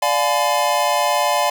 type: chord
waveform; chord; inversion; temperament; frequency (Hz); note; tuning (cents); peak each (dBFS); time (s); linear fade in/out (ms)
square; D diminished seventh; none; just; 587.3 / 704.8 / 845.8 / 1014.9; D5 / F5 / Ab5 / Cb6; 0 / +16 / +31 / +47; -22; 0.02-1.5; 5
effects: none